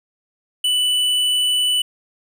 triangle tone with hard clipping, 2978 Hz, F#7, 11 cents sharp, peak -17 dBFS, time 0.64-1.82 s, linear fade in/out 5 ms, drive 12 dB, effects none

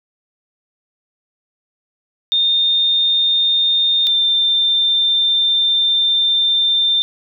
sine tone pair in turn, 3643 / 3585 Hz, A#7 / A7, -41 / +32 cents, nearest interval unison, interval 27 cents, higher first, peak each -12 dBFS, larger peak neither, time 2.32-4.07 / 4.07-7.02 s, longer second, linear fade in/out 0 ms, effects none

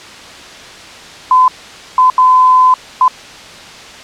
sine tone bursts at uneven times, 1018 Hz, C6, 48 cents flat, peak -4 dBFS, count 4, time 1.31-1.48 / 1.98-2.1 / 2.18-2.74 / 3.01-3.08 s, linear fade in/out 2 ms, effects white hiss -32 dBFS RMS until 4.03 s + low-pass 5000 Hz 12 dB/octave

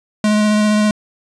square tone with vibrato, 211.5 Hz, G#3, 32 cents sharp, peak -12 dBFS, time 0.24-0.91 s, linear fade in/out 2 ms, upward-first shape sine, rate 15 Hz, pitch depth 12 cents each way, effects resampled to 22050 Hz + 9-bit

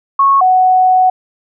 sine tone pair in turn, 1100 / 742.3 Hz, C#6 / F#5, -14 / +5 cents, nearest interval perfect fifth, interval 681 cents, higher first, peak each -6 dBFS, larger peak neither, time 0.19-0.41 / 0.41-1.1 s, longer second, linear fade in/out 5 ms, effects none

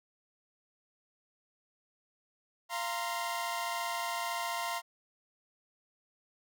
sawtooth chord, F suspended fourth, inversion none, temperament equal with one note detuned, 690.4 / 932.3 / 1046.5 Hz, F5 / Bb5 / C6, -20 / 0 / 0 cents, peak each -34 dBFS, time 2.69-4.82 s, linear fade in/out 50 ms, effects none

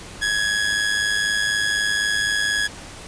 sawtooth tone with amplitude modulation, 1675 Hz, G#6, 14 cents sharp, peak -13 dBFS, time 0.21-2.68 s, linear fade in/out 20 ms, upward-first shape sine, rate 104 Hz, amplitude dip 55%, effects pink hiss -38 dBFS RMS until 3.07 s + resampled to 22050 Hz

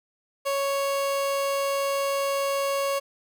30% pulse tone, 554.4 Hz, C#5, in tune, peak -21 dBFS, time 0.45-3 s, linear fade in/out 20 ms, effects 10-bit

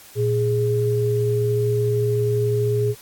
sine tone pair together, 116.54 / 415.6 Hz, A#2 / G#4, 0 / +1 cents, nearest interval octave + minor seventh, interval 2201 cents, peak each -20 dBFS, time 0.15-2.95 s, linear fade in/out 50 ms, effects white hiss -45 dBFS RMS until 3.01 s + AAC 64 kbps

